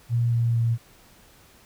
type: tone with pitch steps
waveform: sine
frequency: 118.3 / 117.14 / 116 Hz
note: A#2 / A#2 / A#2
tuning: +26 / +9 / -8 cents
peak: -19 dBFS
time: 0.09-0.78 s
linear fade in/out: 50 ms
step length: 230 ms
effects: pink hiss -54 dBFS RMS until 1.65 s